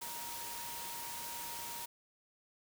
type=tone in noise; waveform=sine; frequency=940 Hz; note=A#5; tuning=14 cents sharp; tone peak=-47 dBFS; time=0.01-1.86 s; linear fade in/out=10 ms; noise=white; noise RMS=-44 dBFS; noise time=0.01-1.86 s; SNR=-6 dB; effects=none